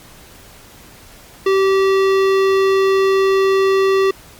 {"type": "tone with hard clipping", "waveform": "sine", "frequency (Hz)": 386.7, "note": "G4", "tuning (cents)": -24, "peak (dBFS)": -13, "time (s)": [1.46, 4.11], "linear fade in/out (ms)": 5, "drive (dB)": 17, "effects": ["pink hiss -42 dBFS RMS until 4.39 s", "MP3 96 kbps"]}